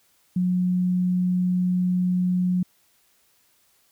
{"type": "tone", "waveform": "sine", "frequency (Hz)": 181, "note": "F#3", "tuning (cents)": -38, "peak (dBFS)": -19, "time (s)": [0.36, 2.63], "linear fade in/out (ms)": 5, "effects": ["white hiss -63 dBFS RMS until 3.91 s"]}